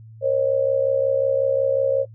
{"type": "tone with amplitude modulation", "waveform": "sine", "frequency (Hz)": 541, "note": "C#5", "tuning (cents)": -42, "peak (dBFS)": -13, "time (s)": [0.21, 2.06], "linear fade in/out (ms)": 50, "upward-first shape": "sine", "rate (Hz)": 65.5, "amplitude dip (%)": 75, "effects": ["noise-tail reverb RT60 0.1 s tail -26 dB re dry", "added 111 Hz sine -40 dBFS peak until 2.14 s"]}